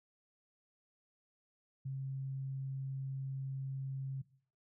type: tone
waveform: sine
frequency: 134.6 Hz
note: C3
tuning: 49 cents sharp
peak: -37 dBFS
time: 1.85-4.22 s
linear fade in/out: 10 ms
effects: noise-tail reverb RT60 0.5 s tail -18 dB re dry